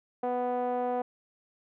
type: tone with low-pass filter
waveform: 5% pulse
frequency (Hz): 247.5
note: B3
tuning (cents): +4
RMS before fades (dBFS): -30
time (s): 0.23-1.02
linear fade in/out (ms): 5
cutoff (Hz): 640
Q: 4.3
effects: none